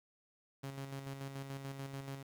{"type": "tone with tremolo", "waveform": "sawtooth", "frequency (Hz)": 136.9, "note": "C#3", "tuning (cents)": -21, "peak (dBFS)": -37, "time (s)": [0.63, 2.23], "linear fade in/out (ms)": 10, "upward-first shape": "square", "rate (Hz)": 6.9, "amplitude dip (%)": 45, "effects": ["11-bit"]}